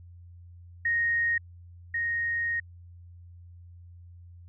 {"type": "tone pair in turn", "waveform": "sine", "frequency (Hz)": [1864.7, 1864.7], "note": ["A#6", "A#6"], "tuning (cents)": [0, 0], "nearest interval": "unison", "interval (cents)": 0, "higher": "neither", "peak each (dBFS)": [-23, -26], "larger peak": "first", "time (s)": [[0.85, 1.38], [1.94, 2.6]], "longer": "second", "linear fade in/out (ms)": 5, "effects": ["added 87 Hz sine -46 dBFS peak until 4.48 s"]}